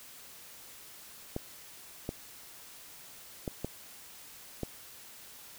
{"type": "clicks", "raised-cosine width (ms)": 2, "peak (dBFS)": -20, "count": 5, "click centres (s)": [1.364, 2.091, 3.478, 3.646, 4.633], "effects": ["white hiss -51 dBFS RMS until 5.58 s"]}